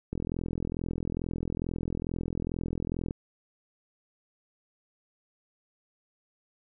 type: click train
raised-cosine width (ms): 3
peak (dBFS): -19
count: 127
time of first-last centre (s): 0.13-3.109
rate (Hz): 42.3
effects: none